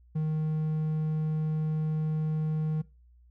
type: tone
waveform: triangle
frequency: 155.6 Hz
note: D#3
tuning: in tune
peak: -24 dBFS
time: 0.15-2.82 s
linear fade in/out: 10 ms
effects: noise-tail reverb RT60 0.3 s tail -21 dB re dry + added 60 Hz sine -55 dBFS peak until 3.3 s